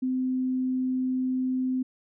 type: tone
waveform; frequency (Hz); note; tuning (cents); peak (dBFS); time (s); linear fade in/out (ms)
sine; 257.1; C4; -30; -24; 0.02-1.83; 10
effects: none